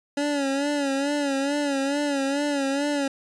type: tone with vibrato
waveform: 25% pulse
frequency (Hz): 281.8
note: C#4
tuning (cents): +29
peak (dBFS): -19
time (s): 0.17-3.08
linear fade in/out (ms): 5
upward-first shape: sine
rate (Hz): 2.3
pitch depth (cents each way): 69
effects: resampled to 22050 Hz